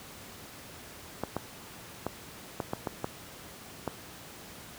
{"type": "clicks", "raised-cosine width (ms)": 1, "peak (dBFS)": -16, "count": 8, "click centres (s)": [1.236, 1.366, 2.066, 2.602, 2.734, 2.872, 3.044, 3.877], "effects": ["pink hiss -47 dBFS RMS until 4.78 s", "high-pass 80 Hz 12 dB/octave"]}